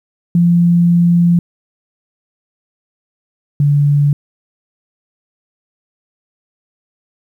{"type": "tone pair in turn", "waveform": "sine", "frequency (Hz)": [172.4, 144.34], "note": ["F3", "D3"], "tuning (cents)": [-22, -30], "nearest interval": "minor third", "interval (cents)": 308, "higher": "first", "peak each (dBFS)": [-7, -8], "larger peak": "first", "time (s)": [[0.35, 1.39], [3.6, 4.13]], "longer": "first", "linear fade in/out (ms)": 2, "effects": ["8-bit"]}